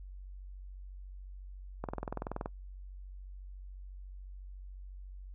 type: click train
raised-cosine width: 1 ms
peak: -22 dBFS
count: 14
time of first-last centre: 1.84-2.459 s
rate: 21 Hz
effects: noise-tail reverb RT60 0.1 s tail -23 dB re dry + added 47 Hz sine -44 dBFS peak until 5.34 s